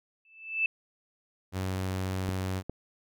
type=tone with exponential growth; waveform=sine; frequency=2637 Hz; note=E7; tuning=in tune; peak=-21 dBFS; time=0.25-0.66 s; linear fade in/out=2 ms; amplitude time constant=87 ms
type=tone; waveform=sawtooth; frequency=94 Hz; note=F#2; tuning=28 cents sharp; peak=-26 dBFS; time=1.52-2.63 s; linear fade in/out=50 ms
type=clicks; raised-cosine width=2 ms; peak=-21 dBFS; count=2; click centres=2.29 / 2.696 s
effects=none